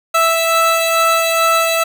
25% pulse tone pair together, 659.3 / 1316.3 Hz, E5 / E6, 0 / -3 cents, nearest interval octave, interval 1197 cents, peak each -11 dBFS, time 0.14-1.84 s, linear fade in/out 10 ms, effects none

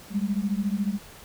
sine beating tone pair, 196 / 210 Hz, G3 / G#3, 0 / +19 cents, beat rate 14 Hz, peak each -26 / -27 dBFS, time 0.1-0.99 s, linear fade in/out 50 ms, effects pink hiss -47 dBFS RMS until 1.24 s

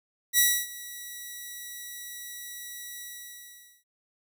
5% pulse tone with ADSR envelope, 1938 Hz, B6, 33 cents flat, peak -7 dBFS, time 0.33-3.84 s, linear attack 53 ms, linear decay 280 ms, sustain -21 dB, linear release 830 ms, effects none

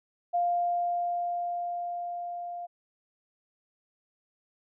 sine tone with level ramp, 700 Hz, F5, 4 cents sharp, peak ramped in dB -23 to -35 dBFS, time 0.33-2.67 s, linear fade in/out 20 ms, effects none

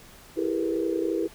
sine tone cluster, 330.5 / 394 / 424 / 457.2 / 488.9 Hz, E4 / G4 / G#4 / A#4 / B4, +5 / +9 / +36 / -34 / -18 cents, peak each -27 / -30 / -35 / -33 / -32 dBFS, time 0.36-1.28 s, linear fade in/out 20 ms, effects pink hiss -50 dBFS RMS until 1.34 s

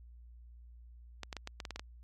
clicks, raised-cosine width 0.2 ms, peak -23 dBFS, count 9, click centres 1.233 / 1.328 / 1.367 / 1.474 / 1.602 / 1.652 / 1.707 / 1.76 / 1.795 s, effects added 59 Hz sine -51 dBFS peak until 2.03 s + MP3 64 kbps

